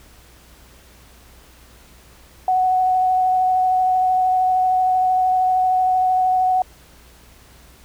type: tone with vibrato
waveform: sine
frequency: 742 Hz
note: F#5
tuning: 5 cents sharp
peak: -14 dBFS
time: 2.48-6.62 s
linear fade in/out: 2 ms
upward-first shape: sine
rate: 13 Hz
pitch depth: 11 cents each way
effects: added 60 Hz sine -49 dBFS peak until 7.84 s + pink hiss -49 dBFS RMS until 7.84 s